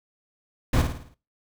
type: noise with echo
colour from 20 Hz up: brown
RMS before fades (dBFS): -20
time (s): 0.73-0.82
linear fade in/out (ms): 5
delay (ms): 54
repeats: 6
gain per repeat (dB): -6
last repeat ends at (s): 1.144
effects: noise-tail reverb RT60 0.3 s tail -19 dB re dry